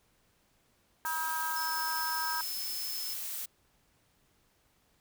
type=noise; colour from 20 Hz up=blue; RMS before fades=-38 dBFS; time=1.05-3.46 s; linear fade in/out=10 ms
type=harmonic tone; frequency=319.4 Hz; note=D#4; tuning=45 cents sharp; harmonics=3 / 4 / 5; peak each=-35 / -39 / -37 dBFS; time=1.05-2.41 s; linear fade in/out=0 ms
type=tone; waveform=sine; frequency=5240 Hz; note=E8; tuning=11 cents flat; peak=-38 dBFS; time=1.56-3.14 s; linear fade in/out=5 ms
effects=pink hiss -70 dBFS RMS until 5 s